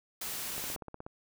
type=noise; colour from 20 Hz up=white; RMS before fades=-38 dBFS; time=0.21-0.76 s; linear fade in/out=5 ms
type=click train; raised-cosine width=1 ms; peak=-28 dBFS; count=9; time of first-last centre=0.58-1.065 s; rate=16.5 Hz
effects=none